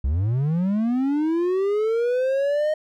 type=linear sweep; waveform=triangle; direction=up; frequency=60.7 to 622.3 Hz; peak=-17 dBFS; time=0.04-2.74 s; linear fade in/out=5 ms; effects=none